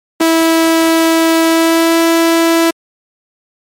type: tone with pitch glide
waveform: sawtooth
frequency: 326.9 to 331.3 Hz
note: E4 to E4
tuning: -14 to +9 cents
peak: -4 dBFS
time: 0.2-2.71 s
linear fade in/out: 10 ms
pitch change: +23 cents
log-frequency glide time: 1.47-1.98 s
effects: MP3 64 kbps